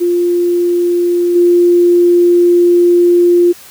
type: tone with level steps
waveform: sine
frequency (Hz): 349.7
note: F4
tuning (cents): +2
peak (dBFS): -9 / -5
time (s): 0-3.53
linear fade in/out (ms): 20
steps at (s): 1.35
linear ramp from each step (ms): 10
effects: white hiss -37 dBFS RMS until 3.7 s